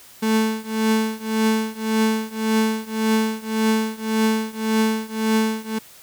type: tone with tremolo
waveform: 35% pulse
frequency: 220 Hz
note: A3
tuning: in tune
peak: -13 dBFS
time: 0.22-5.79 s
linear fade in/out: 10 ms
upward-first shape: triangle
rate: 1.8 Hz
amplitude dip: 95%
effects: white hiss -46 dBFS RMS until 6.02 s